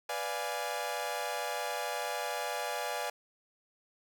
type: chord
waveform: sawtooth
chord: B diminished seventh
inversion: none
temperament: equal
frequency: 493.9 / 587.3 / 698.5 / 830.6 Hz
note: B4 / D5 / F5 / Ab5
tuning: 0 / 0 / 0 / 0 cents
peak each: -37 / -35 / -36 / -34 dBFS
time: 0.09-3.1 s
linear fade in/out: 5 ms
effects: none